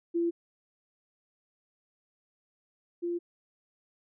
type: tone pair in turn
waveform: sine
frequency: 340 / 345.9 Hz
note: F4 / F4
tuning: -46 / -17 cents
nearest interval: unison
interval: 29 cents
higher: second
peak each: -25 / -29 dBFS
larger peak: first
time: 0.14-0.31 / 3.02-3.19 s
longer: neither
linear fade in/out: 20 ms
effects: none